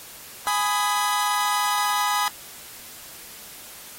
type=chord; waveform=sawtooth; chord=G# minor; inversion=none; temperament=just; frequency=830.6 / 996.7 / 1245.9 Hz; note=G#5 / B5 / D#6; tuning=0 / +16 / +2 cents; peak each=-21 dBFS; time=0.47-2.28 s; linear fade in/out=0 ms; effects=white hiss -42 dBFS RMS until 3.98 s + AAC 48 kbps